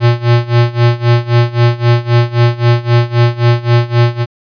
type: tone with tremolo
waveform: square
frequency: 119.2 Hz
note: A#2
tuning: 39 cents sharp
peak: -5 dBFS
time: 0-4.26 s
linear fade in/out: 50 ms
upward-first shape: sine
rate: 3.8 Hz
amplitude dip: 90%
effects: resampled to 11025 Hz